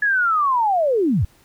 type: linear sweep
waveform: sine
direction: down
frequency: 1712 to 65.41 Hz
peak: -15 dBFS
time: 0.02-1.25 s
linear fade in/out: 5 ms
effects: pink hiss -55 dBFS RMS until 1.44 s